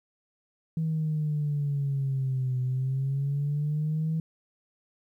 sine exponential two-way sweep, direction down then up, 161.7 to 126.6 to 161.7 Hz, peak -24 dBFS, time 0.77-4.2 s, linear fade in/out 2 ms, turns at 2.6 s, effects tanh soft clip ceiling -21 dBFS + 11-bit

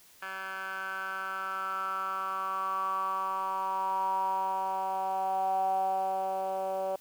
10% pulse tone with band-pass filter sweep, 190.8 Hz, G3, 47 cents flat, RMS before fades -32 dBFS, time 0.22-6.96 s, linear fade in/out 5 ms, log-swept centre 1700 to 630 Hz, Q 8, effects white hiss -58 dBFS RMS until 7 s

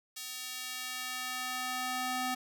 square tone with high-pass filter sweep, 253.6 Hz, B3, 46 cents sharp, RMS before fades -37 dBFS, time 0.16-2.35 s, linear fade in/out 10 ms, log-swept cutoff 4000 to 530 Hz, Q 0.74, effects none

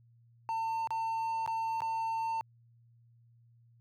triangle tone with dropouts, 901 Hz, A5, 41 cents sharp, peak -29 dBFS, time 0.49-2.41 s, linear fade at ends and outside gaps 0 ms, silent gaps 0.873-0.906 / 1.462-1.476 / 1.805-1.819 s, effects added 117 Hz sine -60 dBFS peak until 3.8 s

